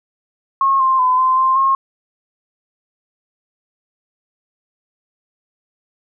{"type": "tone with pitch steps", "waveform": "sine", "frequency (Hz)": [1085, 1053, 1014, 1036, 1049, 1077], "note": ["C#6", "C6", "B5", "C6", "C6", "C6"], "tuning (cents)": [-37, 11, 45, -17, 4, 50], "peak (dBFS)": -11, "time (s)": [0.61, 1.75], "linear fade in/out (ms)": 2, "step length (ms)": 190, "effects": []}